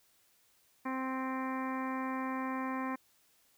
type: harmonic tone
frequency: 261.6 Hz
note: C4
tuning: in tune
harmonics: 1 / 2 / 3 / 4 / 5 / 6 / 7 / 8 / 9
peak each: -36 / -45 / -44 / -39 / -49 / -51 / -46 / -52 / -51 dBFS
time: 0.85-2.96 s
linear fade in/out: 10 ms
effects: white hiss -69 dBFS RMS until 3.57 s